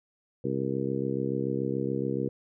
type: harmonic tone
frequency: 67 Hz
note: C2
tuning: 42 cents sharp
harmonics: 2 / 3 / 4 / 5 / 6 / 7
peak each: -34 / -34 / -34 / -34 / -34 / -34 dBFS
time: 0.44-2.29 s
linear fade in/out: 5 ms
effects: none